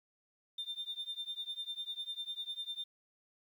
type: tone with tremolo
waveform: sine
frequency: 3602 Hz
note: A7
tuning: 40 cents sharp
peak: -33 dBFS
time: 0.58-2.84 s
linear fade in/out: 5 ms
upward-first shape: triangle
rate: 10 Hz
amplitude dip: 100%
effects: tanh soft clip ceiling -34 dBFS + 11-bit